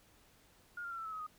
sine tone with pitch steps, 1423 / 1391.3 / 1360.3 / 1330 / 1300.4 / 1271.4 / 1243.1 Hz, F6 / F6 / F6 / E6 / E6 / D#6 / D#6, +32 / -7 / -46 / +15 / -24 / +37 / -2 cents, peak -40 dBFS, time 0.77-1.267 s, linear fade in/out 5 ms, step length 71 ms, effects pink hiss -66 dBFS RMS until 1.38 s

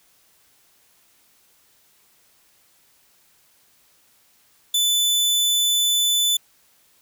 sawtooth tone, 3500 Hz, A7, 10 cents flat, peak -14 dBFS, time 4.74-6.37 s, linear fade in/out 5 ms, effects white hiss -59 dBFS RMS until 7.01 s

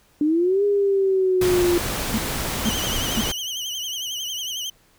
sine linear two-way sweep, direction up then down, 291.5 to 409.6 to 345.8 Hz, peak -16 dBFS, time 0.21-1.78 s, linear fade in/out 2 ms, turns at 0.64 s
pink noise, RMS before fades -26 dBFS, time 1.41-3.32 s, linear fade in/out 5 ms
sine tone bursts, 220 Hz, A3, in tune, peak -19 dBFS, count 3, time 2.14-3.208 s, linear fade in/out 0 ms, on 36 ms, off 480 ms
30% pulse tone with vibrato, 3040 Hz, F#7, 46 cents sharp, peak -24 dBFS, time 2.65-4.7 s, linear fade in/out 5 ms, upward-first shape triangle, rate 11 Hz, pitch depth 110 cents each way
effects pink hiss -58 dBFS RMS until 4.98 s

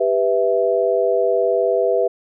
sine chord, E minor, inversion first, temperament just, 395.6 / 494.4 / 659.3 Hz, G4 / B4 / E5, +16 / +2 / 0 cents, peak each -20 / -18 / -19 dBFS, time 0-2.08 s, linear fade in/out 10 ms, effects none

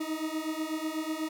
40% pulse beating tone pair, 310.1 / 318.2 Hz, D#4 / D#4, -6 / +39 cents, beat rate 8.1 Hz, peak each -34 / -33 dBFS, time 0-1.29 s, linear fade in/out 10 ms, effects none

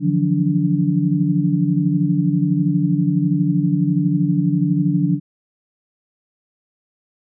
sine tone cluster, 147.4 / 168.8 / 181.1 / 290.5 Hz, D3 / E3 / F#3 / D4, +7 / +41 / -37 / -19 cents, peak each -20 dBFS, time 0-5.2 s, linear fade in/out 50 ms, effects none

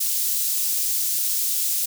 white high-pass noise, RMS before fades -23 dBFS, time 0-1.86 s, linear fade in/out 10 ms, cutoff 5500 Hz, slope 12 dB/octave, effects none

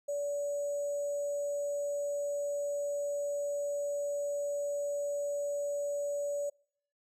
sine tone with sample-and-hold, 575 Hz, D5, 37 cents flat, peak -31 dBFS, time 0.08-6.5 s, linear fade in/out 10 ms, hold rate 7350 Hz, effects noise-tail reverb RT60 0.6 s tail -26 dB re dry + low-pass 12000 Hz 12 dB/octave

